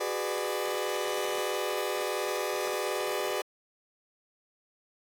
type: chord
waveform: sawtooth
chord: G# half-diminished seventh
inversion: third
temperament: just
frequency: 373.8 / 415.3 / 498.4 / 598 Hz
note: F#4 / G#4 / B4 / D5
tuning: +18 / 0 / +16 / +31 cents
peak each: -31 dBFS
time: 0-3.42 s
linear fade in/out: 10 ms
effects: AAC 64 kbps